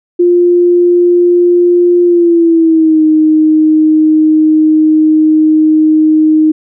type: tone with pitch glide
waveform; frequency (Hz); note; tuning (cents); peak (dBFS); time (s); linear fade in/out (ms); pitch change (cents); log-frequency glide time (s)
sine; 351.3 to 311.2; F4 to D#4; +10 to 0; -4; 0.19-6.52; 10; -210; 2.04-3.03
effects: none